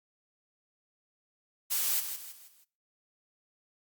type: noise with echo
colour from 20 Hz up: blue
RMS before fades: -29 dBFS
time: 1.7-2.01 s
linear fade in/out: 20 ms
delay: 160 ms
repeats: 4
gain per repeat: -8 dB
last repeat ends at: 2.65 s
effects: noise-tail reverb RT60 0.4 s tail -22 dB re dry + Opus 48 kbps